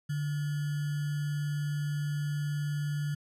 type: tone with sample-and-hold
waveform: sine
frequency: 146.8 Hz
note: D3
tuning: in tune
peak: -29 dBFS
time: 0.09-3.15 s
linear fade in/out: 10 ms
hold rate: 1575 Hz
effects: resampled to 32000 Hz